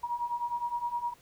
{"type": "beating tone pair", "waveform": "sine", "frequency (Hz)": [949, 958.7], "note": ["A#5", "A#5"], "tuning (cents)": [31, 48], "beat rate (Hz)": 9.7, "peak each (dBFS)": [-35, -32], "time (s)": [0.03, 1.14], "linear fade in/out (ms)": 10, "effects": ["pink hiss -60 dBFS RMS until 1.21 s"]}